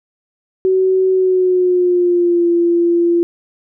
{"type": "tone with pitch glide", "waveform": "sine", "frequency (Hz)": [376.2, 343], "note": ["F#4", "F4"], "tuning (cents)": [29, -31], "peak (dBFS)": -10, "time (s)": [0.65, 3.23], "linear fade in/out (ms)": 0, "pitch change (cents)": -160, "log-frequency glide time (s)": [1.11, 2.48], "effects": []}